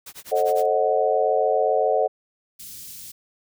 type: noise with tremolo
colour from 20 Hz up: white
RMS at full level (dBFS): -38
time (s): 0.06-0.66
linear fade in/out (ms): 5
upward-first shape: sine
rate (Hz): 9.9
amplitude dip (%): 100
type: chord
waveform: sine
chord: A diminished seventh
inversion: none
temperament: equal with one note detuned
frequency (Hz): 440 / 534.9 / 622.3 / 740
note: A4 / C5 / Eb5 / Gb5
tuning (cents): 0 / +38 / 0 / 0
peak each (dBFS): -23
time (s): 0.31-2.08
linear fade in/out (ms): 20
type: band-stop noise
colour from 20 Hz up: white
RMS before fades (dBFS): -39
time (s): 2.59-3.12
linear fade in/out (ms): 10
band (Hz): 180 to 4100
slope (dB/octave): 12
effects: none